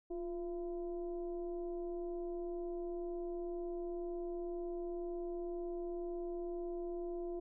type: tone with frequency modulation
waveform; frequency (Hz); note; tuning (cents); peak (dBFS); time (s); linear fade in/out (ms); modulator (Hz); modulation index
sine; 350; F4; +4; -38; 0.1-7.4; 10; 329; 0.6
effects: none